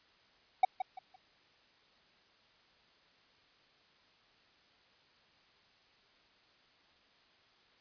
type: tone with echo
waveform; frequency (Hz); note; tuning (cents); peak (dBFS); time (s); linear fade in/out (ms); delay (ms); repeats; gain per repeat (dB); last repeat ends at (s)
triangle; 755; F#5; +35; -18; 0.63-0.65; 5; 170; 3; -11; 1.16
effects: white hiss -66 dBFS RMS until 7.8 s + resampled to 11025 Hz